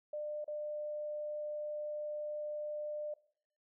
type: tone with dropouts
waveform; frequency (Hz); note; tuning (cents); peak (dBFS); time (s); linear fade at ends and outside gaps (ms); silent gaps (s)
sine; 599; D5; +34; -37; 0.13-3.14; 5; 0.444-0.478
effects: noise-tail reverb RT60 0.6 s tail -20 dB re dry